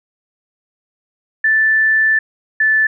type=tone pair in turn; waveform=sine; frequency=1760 / 1750.8 Hz; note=A6 / A6; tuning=0 / -9 cents; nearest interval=unison; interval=9 cents; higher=first; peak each=-10 dBFS; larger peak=neither; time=1.44-2.19 / 2.6-2.87 s; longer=first; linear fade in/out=5 ms; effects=none